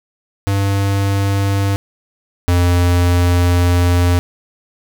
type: tone pair in turn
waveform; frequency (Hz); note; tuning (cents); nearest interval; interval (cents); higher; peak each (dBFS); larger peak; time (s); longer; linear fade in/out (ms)
square; 98.9 / 88.11; G2 / F2; +16 / +16; major second; 200; first; -14 / -11; second; 0.47-1.76 / 2.48-4.19; second; 0
effects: none